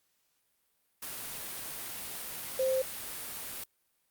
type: tone in noise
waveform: sine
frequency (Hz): 523.3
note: C5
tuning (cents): 0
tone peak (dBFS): -26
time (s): 2.59-2.82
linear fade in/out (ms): 5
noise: white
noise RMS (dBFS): -40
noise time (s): 1.02-3.64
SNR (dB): +11
effects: white hiss -75 dBFS RMS until 4.1 s + Opus 48 kbps